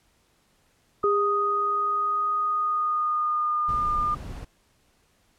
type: tone with pitch glide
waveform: sine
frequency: 1244.5 to 1207 Hz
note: D#6 to D6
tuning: 0 to +47 cents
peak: -22 dBFS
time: 1.03-4.15 s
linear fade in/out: 10 ms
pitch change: -53 cents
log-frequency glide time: 2.3-3.96 s
type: tone with exponential decay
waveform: sine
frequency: 405.8 Hz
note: G#4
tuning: 40 cents flat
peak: -20 dBFS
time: 1.04-3.02 s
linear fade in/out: 0 ms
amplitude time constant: 430 ms
type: noise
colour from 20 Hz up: brown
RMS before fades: -35 dBFS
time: 3.68-4.45 s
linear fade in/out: 10 ms
effects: pink hiss -65 dBFS RMS until 5.38 s + low-pass 12000 Hz 12 dB/octave